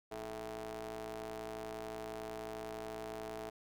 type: ring-modulated tone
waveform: sawtooth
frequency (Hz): 114.1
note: A#2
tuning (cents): -37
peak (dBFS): -35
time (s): 0.11-3.5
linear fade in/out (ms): 10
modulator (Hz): 545
effects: none